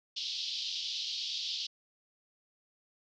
pink band-pass noise, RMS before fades -37 dBFS, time 0.16-1.67 s, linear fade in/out 10 ms, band 3100 to 5200 Hz, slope 48 dB/octave, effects none

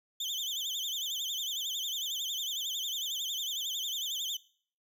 35% pulse tone with vibrato, 3322 Hz, G#7, in tune, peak -31 dBFS, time 0.2-4.37 s, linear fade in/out 5 ms, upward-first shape sine, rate 11 Hz, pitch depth 170 cents each way, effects noise-tail reverb RT60 0.5 s tail -20 dB re dry

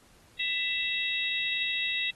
harmonic tone with a mistuned harmonic, 665 Hz, E5, 15 cents sharp, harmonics 3 / 4 / 5 / 6, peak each -34 / -31 / -37 / -32 dBFS, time 0.39-2.11 s, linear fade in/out 10 ms, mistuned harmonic 6, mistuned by -91 cents, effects pink hiss -60 dBFS RMS until 2.15 s + AAC 32 kbps

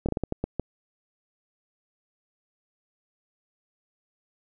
slowing click train, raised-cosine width 2 ms, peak -13 dBFS, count 8, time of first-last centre 0.06-0.597 s, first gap 27 ms, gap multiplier 1.34, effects none

